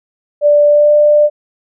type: tone with pitch glide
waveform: sine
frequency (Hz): 587.3 to 594.5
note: D5 to D5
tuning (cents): 0 to +21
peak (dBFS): -5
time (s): 0.41-1.3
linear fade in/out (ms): 50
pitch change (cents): +21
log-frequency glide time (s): 0.67-0.93
effects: none